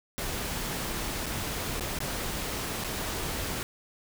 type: noise with dropouts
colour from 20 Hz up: pink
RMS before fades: -33 dBFS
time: 0.18-3.63 s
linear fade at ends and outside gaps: 0 ms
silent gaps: 1.259-1.265 / 1.797-1.808 / 1.988-2.004 / 2.839-2.845 s
effects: none